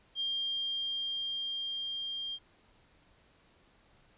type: tone with level ramp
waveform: sine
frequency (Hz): 3200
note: G7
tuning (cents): +35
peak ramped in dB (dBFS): -30 to -35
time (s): 0.15-2.39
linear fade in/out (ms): 50
effects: pink hiss -65 dBFS RMS until 4.17 s + resampled to 8000 Hz